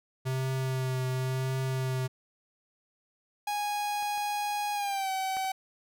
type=tone with vibrato; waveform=square; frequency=130.4 Hz; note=C3; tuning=5 cents flat; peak=-29 dBFS; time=0.25-2.08 s; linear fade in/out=20 ms; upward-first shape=triangle; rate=0.93 Hz; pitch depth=21 cents each way
type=tone with pitch glide; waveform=45% pulse; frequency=827 to 762.8 Hz; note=G#5 to G5; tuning=-8 to -47 cents; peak=-29 dBFS; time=3.47-5.52 s; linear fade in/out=5 ms; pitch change=-139 cents; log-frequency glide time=4.74-5.1 s
type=clicks; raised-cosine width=0.5 ms; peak=-35 / -36 / -27 / -37 dBFS; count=4; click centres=4.026 / 4.177 / 5.369 / 5.446 s
effects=none